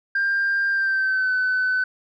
sine tone with pitch glide, 1594 to 1510.6 Hz, G6 to F#6, +28 to +35 cents, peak -17 dBFS, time 0.15-1.84 s, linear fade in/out 5 ms, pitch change -93 cents, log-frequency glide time 0.7-1.32 s, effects tanh soft clip ceiling -16 dBFS

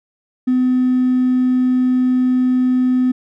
triangle tone with hard clipping, 253.5 Hz, B3, 45 cents sharp, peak -12 dBFS, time 0.47-3.12 s, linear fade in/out 10 ms, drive 3 dB, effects none

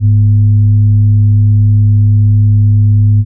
sine tone with frequency modulation, 103.83 Hz, G#2, in tune, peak -4 dBFS, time 0-3.25 s, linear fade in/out 50 ms, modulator 137 Hz, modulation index 0.27, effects none

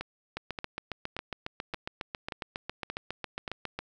two click trains, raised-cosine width 0.3 ms, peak -18 / -19 dBFS, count 26 / 7, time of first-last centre 0.37-3.79 / 0.01-3.478 s, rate 7.31 / 1.73 Hz, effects none

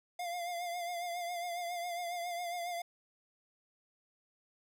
square tone with vibrato, 698.5 Hz, F5, in tune, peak -37 dBFS, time 0.19-2.82 s, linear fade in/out 5 ms, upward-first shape triangle, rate 7.3 Hz, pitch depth 54 cents each way, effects none

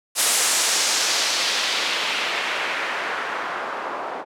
white noise with low-pass filter sweep, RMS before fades -23 dBFS, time 0.15-4.25 s, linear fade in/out 50 ms, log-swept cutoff 10000 to 860 Hz, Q 1.3, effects high-pass 400 Hz 12 dB/octave

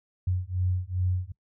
sine beating tone pair, 90.1 / 92.6 Hz, F#2 / F#2, -45 / +2 cents, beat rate 2.5 Hz, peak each -28 dBFS, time 0.27-1.32 s, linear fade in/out 5 ms, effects noise-tail reverb RT60 0.1 s tail -22 dB re dry

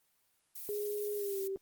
violet noise, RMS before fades -44 dBFS, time 0.55-1.48 s, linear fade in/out 10 ms
sine tone with pitch glide, 415.3 to 387.5 Hz, G#4 to G4, 0 to -20 cents, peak -34 dBFS, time 0.69-1.56 s, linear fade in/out 0 ms, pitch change -120 cents, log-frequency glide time 1.16-1.4 s
effects white hiss -74 dBFS RMS until 1.61 s + Opus 24 kbps

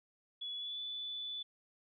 sine tone with pitch glide, 3400 to 3477 Hz, G#7 to A7, +40 to -21 cents, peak -39 dBFS, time 0.41-1.43 s, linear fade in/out 10 ms, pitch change +39 cents, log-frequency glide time 0.56-0.8 s, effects none

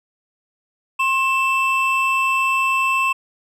triangle tone pair together, 1065.5 / 2651 Hz, C6 / E7, +31 / +9 cents, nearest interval octave + major third, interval 1578 cents, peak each -17 dBFS, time 0.99-3.13 s, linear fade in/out 10 ms, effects none

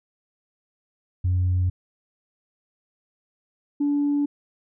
sine tone pair in turn, 90.8 / 288.3 Hz, F#2 / D4, -32 / -32 cents, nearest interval octave + minor sixth, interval 2000 cents, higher second, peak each -17 / -18 dBFS, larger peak first, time 1.24-1.7 / 3.8-4.26 s, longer neither, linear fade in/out 10 ms, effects tanh soft clip ceiling -16 dBFS

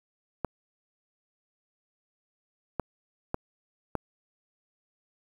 clicks, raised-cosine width 1 ms, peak -14 dBFS, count 4, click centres 0.447 / 2.797 / 3.344 / 3.953 s, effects 8-bit

